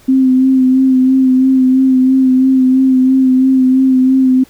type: tone with vibrato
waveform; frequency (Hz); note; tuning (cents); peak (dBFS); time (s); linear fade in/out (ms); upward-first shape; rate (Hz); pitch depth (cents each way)
sine; 260.6; C4; -7; -6; 0.08-4.44; 10; sine; 3; 27
effects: pink hiss -45 dBFS RMS until 4.49 s